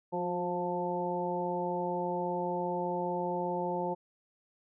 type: harmonic tone with a mistuned harmonic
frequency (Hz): 176.5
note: F3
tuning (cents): +19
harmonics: 1 / 2 / 3 / 4 / 5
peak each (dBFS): -38 / -36 / -36 / -40 / -35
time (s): 0.12-3.95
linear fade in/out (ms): 20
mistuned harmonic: 2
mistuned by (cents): +25
effects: none